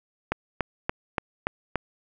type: click train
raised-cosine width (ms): 0.5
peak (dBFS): -9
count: 6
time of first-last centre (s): 0.32-1.757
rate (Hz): 3.48
effects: none